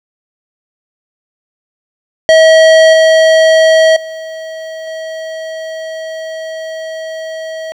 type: tone with level steps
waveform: square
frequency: 641 Hz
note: E5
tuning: 49 cents flat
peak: -3 / -5 / -23 / -21 dBFS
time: 2.29-7.72 s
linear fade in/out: 0 ms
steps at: 2.93 / 3.96 / 4.87 s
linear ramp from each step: 5 ms
effects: low-pass 5000 Hz 12 dB/octave + 7-bit